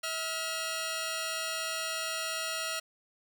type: tone pair together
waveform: 10% pulse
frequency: 646 / 1409 Hz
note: E5 / F6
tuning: -35 / +15 cents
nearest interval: octave + major second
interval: 1350 cents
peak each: -27 dBFS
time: 0.03-2.8 s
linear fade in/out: 10 ms
effects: none